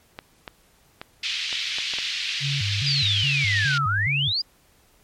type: clicks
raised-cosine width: 0.3 ms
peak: -17 dBFS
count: 7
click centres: 0.189 / 0.478 / 1.015 / 1.528 / 1.785 / 1.937 / 1.986 s
type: band-pass noise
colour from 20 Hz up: pink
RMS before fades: -28 dBFS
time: 1.23-3.78 s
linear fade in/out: 5 ms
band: 2500 to 4400 Hz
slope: 24 dB/octave
type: tone with vibrato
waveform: sine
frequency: 119.3 Hz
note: A#2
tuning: 41 cents sharp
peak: -24 dBFS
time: 2.4-4.33 s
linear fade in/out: 50 ms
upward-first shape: square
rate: 2.4 Hz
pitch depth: 280 cents each way
type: exponential two-way sweep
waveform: sine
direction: down then up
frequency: 4978 to 1233 to 4978 Hz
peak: -21 dBFS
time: 2.86-4.42 s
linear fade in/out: 10 ms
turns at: 3.86 s
effects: pink hiss -59 dBFS RMS until 5.03 s + MP3 64 kbps